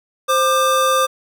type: tone pair together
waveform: square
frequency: 523.3 / 1195.3 Hz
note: C5 / D6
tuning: 0 / +30 cents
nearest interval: octave + major second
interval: 1430 cents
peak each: -18 / -16 dBFS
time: 0.28-1.07 s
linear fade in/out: 20 ms
effects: none